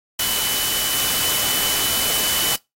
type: tone in noise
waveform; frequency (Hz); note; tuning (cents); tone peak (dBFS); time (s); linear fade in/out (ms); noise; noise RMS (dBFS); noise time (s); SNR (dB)
sine; 2992; F#7; +19; -25; 0.19-2.56; 5; white; -21; 0.19-2.56; -7
effects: noise-tail reverb RT60 0.2 s tail -24 dB re dry + AAC 48 kbps